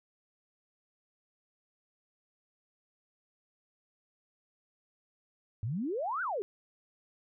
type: exponential two-way sweep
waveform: sine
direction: up then down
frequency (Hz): 98.4 to 1568 to 368.3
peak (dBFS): -31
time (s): 5.63-6.42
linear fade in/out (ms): 0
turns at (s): 6.22
effects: none